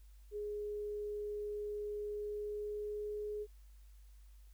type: tone with pitch glide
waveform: sine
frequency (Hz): 416.7 to 419.6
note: G#4 to G#4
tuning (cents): +6 to +18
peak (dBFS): -38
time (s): 0.31-3.47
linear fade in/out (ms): 50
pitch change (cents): +12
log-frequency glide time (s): 2.07-3.34
effects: added 50 Hz sine -55 dBFS peak until 4.53 s + white hiss -73 dBFS RMS until 4.53 s